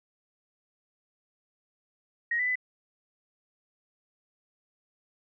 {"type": "tone with pitch steps", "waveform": "sine", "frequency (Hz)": [1882, 1990, 2003], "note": ["A#6", "B6", "B6"], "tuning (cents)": [16, 13, 24], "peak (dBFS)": -25, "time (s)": [2.31, 2.556], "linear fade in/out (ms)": 5, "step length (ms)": 82, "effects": []}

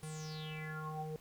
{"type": "tone with low-pass filter sweep", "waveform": "square", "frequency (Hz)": 155.56, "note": "D#3", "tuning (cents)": 0, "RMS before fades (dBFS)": -43, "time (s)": [0.03, 1.16], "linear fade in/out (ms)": 0, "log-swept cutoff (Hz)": [10000, 510], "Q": 8.3, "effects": ["pink hiss -62 dBFS RMS until 1.2 s"]}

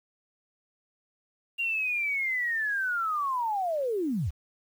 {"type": "linear sweep", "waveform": "sine", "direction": "down", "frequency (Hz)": [2794, 57.4], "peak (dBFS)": -26, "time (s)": [1.58, 4.31], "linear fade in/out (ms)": 20, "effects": ["9-bit"]}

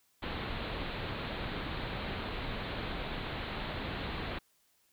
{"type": "low-pass noise", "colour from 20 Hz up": "pink", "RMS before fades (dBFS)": -38, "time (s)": [0.22, 4.39], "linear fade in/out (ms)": 10, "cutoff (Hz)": 4200, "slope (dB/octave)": 96, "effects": ["white hiss -71 dBFS RMS until 4.92 s"]}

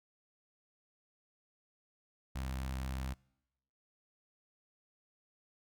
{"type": "tone with notch filter", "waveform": "sawtooth", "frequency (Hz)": 65.41, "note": "C2", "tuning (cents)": 0, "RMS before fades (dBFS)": -39, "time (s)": [2.35, 3.14], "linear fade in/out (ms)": 10, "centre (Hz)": 410, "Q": 1.1, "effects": ["noise-tail reverb RT60 0.9 s tail -26 dB re dry"]}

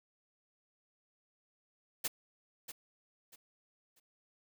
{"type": "noise with echo", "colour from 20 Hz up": "white", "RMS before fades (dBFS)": -34, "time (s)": [2.04, 2.08], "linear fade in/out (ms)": 10, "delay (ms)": 640, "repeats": 3, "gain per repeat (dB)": -11, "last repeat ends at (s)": 4, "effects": []}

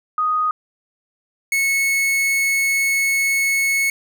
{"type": "tone pair in turn", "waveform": ["sine", "45% pulse"], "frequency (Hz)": [1244.5, 2198], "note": ["D#6", "C#7"], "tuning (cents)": [0, -15], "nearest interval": "minor seventh", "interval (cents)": 985, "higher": "second", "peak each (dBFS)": -16, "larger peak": "neither", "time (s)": [[0.18, 0.51], [1.52, 3.9]], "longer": "second", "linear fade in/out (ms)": 2, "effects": []}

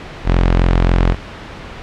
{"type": "tone", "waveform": "sawtooth", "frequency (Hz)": 43.65, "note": "F1", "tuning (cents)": 0, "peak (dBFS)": -6, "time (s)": [0.24, 1.16], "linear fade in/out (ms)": 50, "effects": ["pink hiss -31 dBFS RMS until 1.82 s", "low-pass 3000 Hz 12 dB/octave"]}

